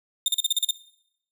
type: tone bursts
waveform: sawtooth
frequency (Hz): 3632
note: A#7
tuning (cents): -46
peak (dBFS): -16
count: 8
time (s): 0.26-0.709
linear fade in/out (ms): 2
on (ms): 22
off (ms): 39
effects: noise-tail reverb RT60 0.7 s tail -18 dB re dry